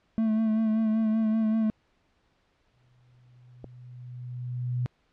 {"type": "tone with vibrato", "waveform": "triangle", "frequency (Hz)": 220, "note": "A3", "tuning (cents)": 0, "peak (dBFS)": -20, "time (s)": [0.18, 1.7], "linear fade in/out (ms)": 0, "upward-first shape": "sine", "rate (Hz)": 5.2, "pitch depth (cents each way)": 30}
{"type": "tone with exponential growth", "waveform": "sine", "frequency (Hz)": 123.7, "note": "B2", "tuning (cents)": 3, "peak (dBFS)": -24, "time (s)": [2.74, 4.86], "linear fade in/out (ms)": 0, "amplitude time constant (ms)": 460}
{"type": "click", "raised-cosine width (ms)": 2, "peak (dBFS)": -26, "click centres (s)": 3.643}
{"effects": ["pink hiss -69 dBFS RMS until 5.12 s", "low-pass 4000 Hz 12 dB/octave"]}